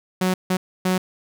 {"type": "tone bursts at uneven times", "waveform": "sawtooth", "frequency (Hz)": 184.8, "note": "F#3", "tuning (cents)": -2, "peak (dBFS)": -14, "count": 3, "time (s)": [[0.21, 0.34], [0.5, 0.57], [0.85, 0.98]], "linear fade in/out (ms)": 5, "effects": []}